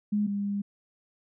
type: tone pair in turn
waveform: sine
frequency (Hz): 207.7 / 201.8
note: G#3 / G#3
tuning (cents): 0 / -49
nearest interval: unison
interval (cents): 49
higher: first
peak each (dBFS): -23 / -27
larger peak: first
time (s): 0.12-0.27 / 0.27-0.62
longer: second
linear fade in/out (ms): 10
effects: none